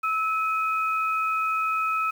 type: tone pair together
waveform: sine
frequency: 1303 / 2516 Hz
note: E6 / D#7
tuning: -20 / +19 cents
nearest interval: major seventh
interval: 1139 cents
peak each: -23 / -30 dBFS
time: 0.03-2.11 s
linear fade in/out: 10 ms
effects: 8-bit